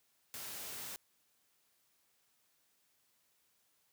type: noise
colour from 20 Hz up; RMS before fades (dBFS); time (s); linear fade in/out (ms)
white; -45; 0.34-0.96; 0
effects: white hiss -75 dBFS RMS until 3.92 s + high-pass 60 Hz 12 dB/octave